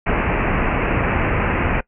pink low-pass noise, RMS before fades -19 dBFS, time 0.06-1.81 s, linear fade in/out 10 ms, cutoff 2700 Hz, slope 96 dB/octave, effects noise-tail reverb RT60 0.1 s tail -21 dB re dry

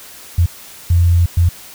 sine tone bursts at uneven times, 86.3 Hz, F2, 20 cents flat, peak -8 dBFS, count 3, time 0.38-0.46 / 0.9-1.26 / 1.37-1.49 s, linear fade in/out 5 ms, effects white hiss -37 dBFS RMS until 1.74 s

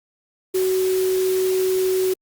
sine tone in noise, 374 Hz, F#4, 19 cents sharp, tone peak -17 dBFS, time 0.54-2.14 s, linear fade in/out 10 ms, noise white, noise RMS -32 dBFS, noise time 0.54-2.14 s, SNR +12 dB, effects Opus 48 kbps

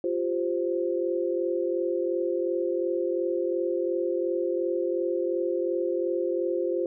sine chord, F suspended second, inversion none, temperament equal, 349.2 / 392 / 523.3 Hz, F4 / G4 / C5, 0 / 0 / 0 cents, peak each -27 / -31 / -29 dBFS, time 0.04-6.86 s, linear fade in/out 2 ms, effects none

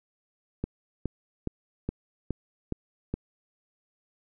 click train, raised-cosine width 3 ms, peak -16 dBFS, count 7, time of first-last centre 0.64-3.14 s, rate 2.4 Hz, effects none

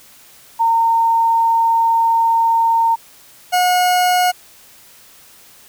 sine / 40% pulse tone pair in turn, 915 / 723.8 Hz, A#5 / F#5, -32 / -38 cents, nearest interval major third, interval 406 cents, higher first, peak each -11 dBFS, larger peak neither, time 0.59-2.96 / 3.52-4.32 s, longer first, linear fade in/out 20 ms, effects white hiss -45 dBFS RMS until 5.68 s

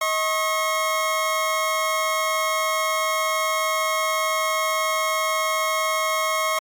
25% pulse tone pair together, 634 / 1085.7 Hz, D#5 / C#6, +32 / -36 cents, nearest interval major sixth, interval 932 cents, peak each -21 / -19 dBFS, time 0.01-6.59 s, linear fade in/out 5 ms, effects AAC 64 kbps

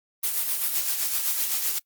blue noise with tremolo, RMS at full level -24 dBFS, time 0.23-1.79 s, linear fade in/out 10 ms, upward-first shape sine, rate 7.8 Hz, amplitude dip 45%, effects noise-tail reverb RT60 0.1 s tail -23 dB re dry + Opus 32 kbps

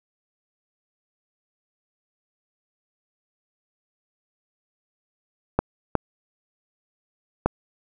clicks, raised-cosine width 1 ms, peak -4 dBFS, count 3, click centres 5.59 / 5.953 / 7.46 s, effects none

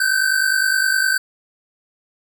square tone pair together, 1516.2 / 1566 Hz, F#6 / G6, +42 / -2 cents, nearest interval minor second, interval 56 cents, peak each -19 dBFS, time 0-1.18 s, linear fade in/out 5 ms, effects none

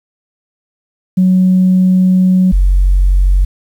sine tone pair in turn, 185 / 46.25 Hz, F#3 / F#1, 0 / 0 cents, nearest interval 2 octaves, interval 2400 cents, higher first, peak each -5 dBFS, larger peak neither, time 1.17-2.52 / 2.52-3.45 s, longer first, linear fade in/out 10 ms, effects tanh soft clip ceiling -2 dBFS + 7-bit

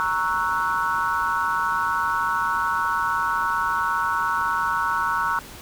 sine chord, F# dominant seventh, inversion first, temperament equal, 932.3 / 1108.7 / 1318.5 / 1480 Hz, A#5 / C#6 / E6 / F#6, 0 / 0 / 0 / 0 cents, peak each -26 dBFS, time 0-5.39 s, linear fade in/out 0 ms, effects pink hiss -41 dBFS RMS until 5.61 s

